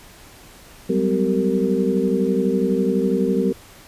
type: tone cluster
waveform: sine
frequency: 187.5 / 199.5 / 255.2 / 386.6 / 460.7 Hz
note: F#3 / G3 / C4 / G4 / A#4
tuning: +23 / +31 / -43 / -24 / -20 cents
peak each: -23 dBFS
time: 0.89-3.53 s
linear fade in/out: 10 ms
effects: pink hiss -45 dBFS RMS until 3.87 s + resampled to 32000 Hz